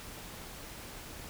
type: silence
effects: pink hiss -46 dBFS RMS until 1.29 s